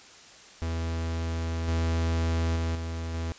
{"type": "tone with level steps", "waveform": "45% pulse", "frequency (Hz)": 82.41, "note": "E2", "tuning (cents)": 0, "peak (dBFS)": [-28, -24, -26, -31, -29], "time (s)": [0.62, 3.32], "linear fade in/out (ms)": 0, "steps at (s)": [1.68, 2.56, 2.75, 3.14], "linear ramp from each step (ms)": 2, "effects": ["white hiss -50 dBFS RMS until 3.38 s", "resampled to 16000 Hz"]}